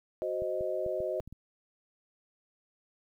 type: chord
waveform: sine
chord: C diminished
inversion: second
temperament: equal with one note detuned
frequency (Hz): 371.7 / 523.3 / 622.3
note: Gb4 / C5 / Eb5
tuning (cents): +8 / 0 / 0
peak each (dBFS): -36 / -35 / -33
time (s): 0.22-1.2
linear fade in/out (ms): 0
type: clicks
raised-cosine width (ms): 5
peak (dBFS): -33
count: 7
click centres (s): 0.421 / 0.609 / 0.863 / 1.004 / 1.204 / 1.276 / 1.326
effects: 11-bit